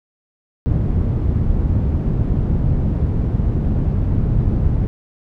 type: low-pass noise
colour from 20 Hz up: white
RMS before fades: -17 dBFS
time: 0.66-4.87 s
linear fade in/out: 0 ms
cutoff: 120 Hz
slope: 12 dB/octave
effects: none